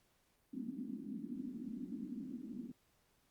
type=band-pass noise; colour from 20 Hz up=pink; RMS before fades=-45 dBFS; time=0.53-2.72 s; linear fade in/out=5 ms; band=210 to 280 Hz; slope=48 dB/octave; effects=pink hiss -75 dBFS RMS until 3.3 s + Opus 48 kbps